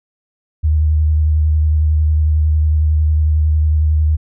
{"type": "tone with vibrato", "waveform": "sine", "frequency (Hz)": 77, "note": "D#2", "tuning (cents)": -17, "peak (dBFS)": -10, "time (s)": [0.63, 4.17], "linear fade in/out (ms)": 20, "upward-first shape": "triangle", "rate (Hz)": 11, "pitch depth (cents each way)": 31, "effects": []}